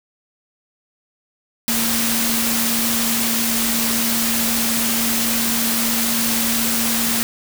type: tone in noise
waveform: sine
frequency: 230 Hz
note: A#3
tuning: 23 cents flat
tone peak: -23 dBFS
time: 1.68-7.23 s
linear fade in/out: 0 ms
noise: white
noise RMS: -20 dBFS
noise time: 1.68-7.23 s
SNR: -6 dB
effects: none